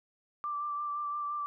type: tone with vibrato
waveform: sine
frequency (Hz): 1174.7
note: D6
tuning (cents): 0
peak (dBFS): -32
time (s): 0.44-1.46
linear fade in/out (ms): 0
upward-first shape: sine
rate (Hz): 5.8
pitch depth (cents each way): 19
effects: none